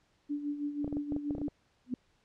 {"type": "tone with tremolo", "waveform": "sine", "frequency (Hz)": 290.9, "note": "D4", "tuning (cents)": -16, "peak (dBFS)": -30, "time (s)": [0.29, 1.49], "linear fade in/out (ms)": 20, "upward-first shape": "sine", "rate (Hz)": 6.2, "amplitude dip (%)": 65}
{"type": "clicks", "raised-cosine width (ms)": 2, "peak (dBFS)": -25, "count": 11, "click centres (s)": [0.845, 0.878, 0.927, 0.969, 1.122, 1.164, 1.308, 1.351, 1.382, 1.416, 1.482]}
{"type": "tone with exponential growth", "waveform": "sine", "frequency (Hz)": 250, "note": "B3", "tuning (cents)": 21, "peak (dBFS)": -26, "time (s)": [1.86, 1.94], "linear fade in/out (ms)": 2, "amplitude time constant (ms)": 17}
{"effects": ["pink hiss -71 dBFS RMS until 2.24 s", "low-pass 6000 Hz 12 dB/octave"]}